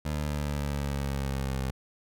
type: exponential sweep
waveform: 20% pulse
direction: down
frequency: 75.6 to 65.41 Hz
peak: -24 dBFS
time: 0.05-1.71 s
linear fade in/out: 5 ms
effects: none